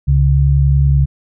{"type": "tone pair together", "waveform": "sine", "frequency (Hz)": [69.06, 139.4], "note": ["C#2", "C#3"], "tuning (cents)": [-6, 10], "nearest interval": "octave", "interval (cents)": 1216, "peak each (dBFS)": -11, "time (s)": [0.07, 1.06], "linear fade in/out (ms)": 20, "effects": []}